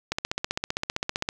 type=click train; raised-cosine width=0.2 ms; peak=-9 dBFS; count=19; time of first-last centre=0.12-1.289 s; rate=15.4 Hz; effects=8-bit